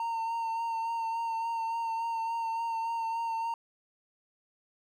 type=tone with vibrato; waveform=triangle; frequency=914 Hz; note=A#5; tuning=34 cents flat; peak=-28 dBFS; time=0-3.54 s; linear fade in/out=2 ms; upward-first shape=sine; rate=3.5 Hz; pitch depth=21 cents each way; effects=none